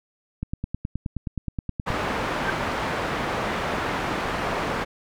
click train, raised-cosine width 5 ms, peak -15 dBFS, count 15, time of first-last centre 0.43-1.904 s, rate 9.5 Hz
white low-pass noise, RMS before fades -27 dBFS, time 1.86-4.85 s, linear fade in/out 20 ms, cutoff 1400 Hz, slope 12 dB/octave
sine tone with exponential growth, 1568 Hz, G6, in tune, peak -19 dBFS, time 2.41-2.5 s, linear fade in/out 2 ms, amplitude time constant 19 ms
effects none

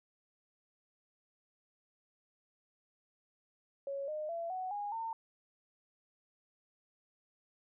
sine tone with pitch steps, 554.4 / 611.6 / 674.7 / 744.3 / 821.1 / 905.8 Hz, C#5 / D#5 / E5 / F#5 / G#5 / A#5, 0 / -30 / +40 / +10 / -20 / -50 cents, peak -36 dBFS, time 3.87-5.13 s, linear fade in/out 2 ms, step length 210 ms, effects none

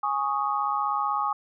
sine chord, Ab suspended fourth, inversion none, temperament equal, 830.6 / 1108.7 / 1244.5 Hz, Ab5 / Db6 / Eb6, 0 / 0 / 0 cents, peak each -28 dBFS, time 0.03-1.33 s, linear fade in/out 5 ms, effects none

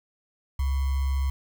sine tone with sample-and-hold, 67.8 Hz, C#2, 38 cents flat, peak -22 dBFS, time 0.59-1.3 s, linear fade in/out 5 ms, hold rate 1050 Hz, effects none

